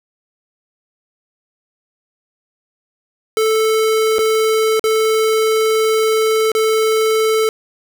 square tone with dropouts, 439.3 Hz, A4, 3 cents flat, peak -13 dBFS, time 3.37-7.49 s, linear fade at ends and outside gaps 1 ms, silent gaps 4.184-4.19 / 4.795-4.84 / 6.518-6.55 s, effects none

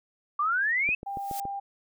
sine exponential sweep, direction up, 1146 to 2637 Hz, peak -23 dBFS, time 0.39-0.95 s, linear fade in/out 5 ms
click train, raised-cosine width 2 ms, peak -25 dBFS, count 5, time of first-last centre 0.89-1.453 s, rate 7.1 Hz
sine tone, 796 Hz, G5, 26 cents sharp, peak -31 dBFS, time 1.06-1.6 s, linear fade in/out 10 ms
blue noise with exponential growth, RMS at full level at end -35 dBFS, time 1.06-1.4 s, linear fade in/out 2 ms, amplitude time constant 72 ms
effects none

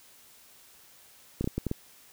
clicks, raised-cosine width 3 ms, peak -16 dBFS, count 6, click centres 1.41 / 1.443 / 1.475 / 1.58 / 1.667 / 1.714 s, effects white hiss -56 dBFS RMS until 2.12 s

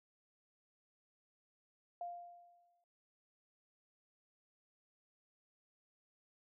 sine tone with exponential decay, 698.5 Hz, F5, in tune, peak -39 dBFS, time 2.01-2.84 s, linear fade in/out 2 ms, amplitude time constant 180 ms, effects none

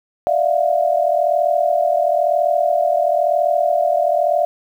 sine tone cluster, 593 / 667 / 708 Hz, D5 / E5 / F5, +17 / +20 / +23 cents, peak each -18 dBFS, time 0.27-4.45 s, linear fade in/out 0 ms, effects 8-bit

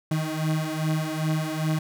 35% pulse beating tone pair, 155.56 / 158.06 Hz, D#3 / D#3, 0 / +28 cents, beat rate 2.5 Hz, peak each -25 / -26 dBFS, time 0.11-1.79 s, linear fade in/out 5 ms, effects none

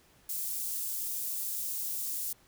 white high-pass noise, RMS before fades -35 dBFS, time 0.29-2.33 s, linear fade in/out 5 ms, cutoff 8200 Hz, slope 12 dB/octave, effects pink hiss -63 dBFS RMS until 2.47 s

